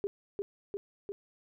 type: tone with echo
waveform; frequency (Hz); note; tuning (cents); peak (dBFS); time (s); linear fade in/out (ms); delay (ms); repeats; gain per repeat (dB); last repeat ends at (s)
sine; 402; G4; +44; -29; 0.04-0.07; 0; 350; 3; -2; 1.12
effects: none